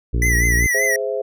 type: harmonic tone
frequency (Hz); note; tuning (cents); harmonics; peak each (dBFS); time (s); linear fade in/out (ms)
58.6; A#1; +10; 1 / 2 / 3 / 4 / 5 / 6 / 7 / 8; -17 / -23 / -32 / -34 / -31 / -35 / -34 / -40; 0.13-0.67; 10
type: tone with vibrato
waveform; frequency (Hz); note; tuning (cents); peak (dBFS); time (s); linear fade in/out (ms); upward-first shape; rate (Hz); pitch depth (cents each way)
square; 1978; B6; +2; -17; 0.22-0.96; 2; triangle; 5.2; 92
type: chord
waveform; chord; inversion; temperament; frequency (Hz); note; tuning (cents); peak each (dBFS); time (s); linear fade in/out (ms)
sine; Ab augmented; none; equal; 415.3 / 523.3 / 659.3; Ab4 / C5 / E5; 0 / 0 / 0; -24 / -23 / -27; 0.74-1.22; 10
effects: none